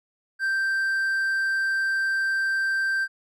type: tone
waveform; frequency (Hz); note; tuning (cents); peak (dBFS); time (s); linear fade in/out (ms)
triangle; 1568; G6; 0; -20; 0.39-3.08; 50
effects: none